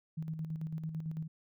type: tone with tremolo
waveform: sine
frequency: 159.2 Hz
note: D#3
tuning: 40 cents sharp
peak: -34 dBFS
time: 0.17-1.28 s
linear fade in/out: 10 ms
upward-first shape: square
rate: 9 Hz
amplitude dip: 50%
effects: none